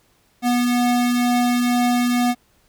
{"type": "tone pair together", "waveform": "square", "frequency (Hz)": [244, 729.9], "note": ["B3", "F#5"], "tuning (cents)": [-21, -24], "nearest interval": "octave + perfect fifth", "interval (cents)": 1897, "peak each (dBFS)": [-17, -27], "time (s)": [0.42, 2.35], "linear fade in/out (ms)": 50, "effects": ["pink hiss -60 dBFS RMS until 2.68 s"]}